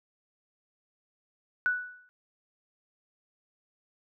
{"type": "tone with exponential decay", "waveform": "sine", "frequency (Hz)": 1480, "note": "F#6", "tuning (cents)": 0, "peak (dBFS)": -21, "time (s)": [1.66, 2.09], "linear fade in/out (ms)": 0, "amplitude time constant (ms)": 92, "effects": []}